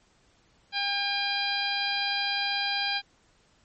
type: harmonic tone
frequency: 804 Hz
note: G5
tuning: 44 cents sharp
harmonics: 1 / 2 / 3 / 4 / 5 / 6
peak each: -33 / -33 / -33 / -33 / -33 / -33 dBFS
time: 0.72-3.02 s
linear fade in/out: 50 ms
effects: pink hiss -64 dBFS RMS until 3.64 s + MP3 32 kbps